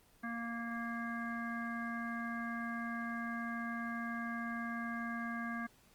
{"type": "harmonic tone", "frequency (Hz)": 233.1, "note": "A#3", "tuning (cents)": 0, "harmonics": [1, 3, 5, 7, 9], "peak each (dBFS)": [-40, -48, -45, -43, -51], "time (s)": [0.23, 5.67], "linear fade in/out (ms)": 10, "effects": ["pink hiss -66 dBFS RMS until 5.94 s", "Opus 24 kbps"]}